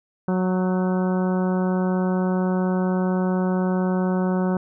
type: harmonic tone with a mistuned harmonic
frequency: 184.3 Hz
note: F#3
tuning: 7 cents flat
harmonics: 1 / 2 / 3 / 4 / 5 / 6 / 7 / 8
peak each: -20 / -27 / -30 / -34 / -34 / -39 / -39 / -39 dBFS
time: 0.28-4.57 s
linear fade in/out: 2 ms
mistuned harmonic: 8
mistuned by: +30 cents
effects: none